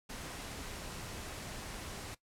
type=noise; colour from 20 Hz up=pink; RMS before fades=-44 dBFS; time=0.09-2.15 s; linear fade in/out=10 ms; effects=noise-tail reverb RT60 0.1 s tail -17 dB re dry + low-pass 11000 Hz 12 dB/octave